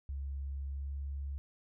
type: tone with pitch glide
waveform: sine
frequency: 69 to 69.76 Hz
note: C#2 to C#2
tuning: -7 to +12 cents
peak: -36 dBFS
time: 0.09-1.38 s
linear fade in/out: 0 ms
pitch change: +19 cents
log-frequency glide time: 0.73-0.92 s
effects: none